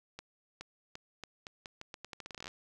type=accelerating click train; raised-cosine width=0.2 ms; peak=-26 dBFS; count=21; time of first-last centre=0.19-2.479 s; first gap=420 ms; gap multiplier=0.82; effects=none